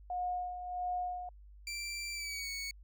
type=tone with tremolo; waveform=sine; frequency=721 Hz; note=F#5; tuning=45 cents flat; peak=-32 dBFS; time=0.1-1.29 s; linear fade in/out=2 ms; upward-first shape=sine; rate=1.5 Hz; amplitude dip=60%
type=tone with pitch glide; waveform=20% pulse; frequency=2349 to 2224 Hz; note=D7 to C#7; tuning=0 to +5 cents; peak=-33 dBFS; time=1.67-2.71 s; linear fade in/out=2 ms; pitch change=-95 cents; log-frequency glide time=2.12-2.48 s
effects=added 50 Hz sine -52 dBFS peak until 2.83 s